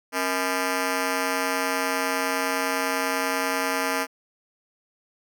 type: ring-modulated tone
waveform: 10% pulse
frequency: 370 Hz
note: F#4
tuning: in tune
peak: -12 dBFS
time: 0.12-4.07 s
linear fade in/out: 50 ms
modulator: 99.9 Hz
effects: none